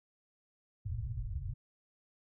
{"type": "low-pass noise", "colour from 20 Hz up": "white", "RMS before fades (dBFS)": -38, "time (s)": [0.85, 1.54], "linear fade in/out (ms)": 10, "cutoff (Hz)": 130, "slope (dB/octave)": 96, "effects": []}